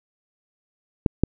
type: clicks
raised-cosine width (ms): 3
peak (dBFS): -4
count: 2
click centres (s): 1.062 / 1.236
effects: none